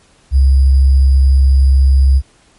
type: tone with sample-and-hold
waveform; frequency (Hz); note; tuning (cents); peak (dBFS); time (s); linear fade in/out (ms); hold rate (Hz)
sine; 67; C2; +42; -5; 0.31-2.22; 50; 4900
effects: pink hiss -50 dBFS RMS until 2.58 s + MP3 48 kbps